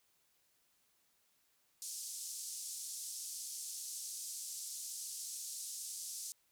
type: band-pass noise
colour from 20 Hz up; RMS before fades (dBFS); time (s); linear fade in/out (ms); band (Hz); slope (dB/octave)
pink; -45; 1.82-6.32; 0; 5500 to 11000; 24
effects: white hiss -75 dBFS RMS until 6.51 s